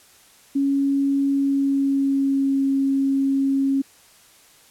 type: tone with pitch glide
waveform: sine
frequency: 277.2 to 272.6 Hz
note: C#4 to C#4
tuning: 0 to -29 cents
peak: -17 dBFS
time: 0.55-3.82 s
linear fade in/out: 10 ms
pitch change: -29 cents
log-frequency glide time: 1.32-2.65 s
effects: white hiss -52 dBFS RMS until 4.7 s + low-pass 12000 Hz 12 dB/octave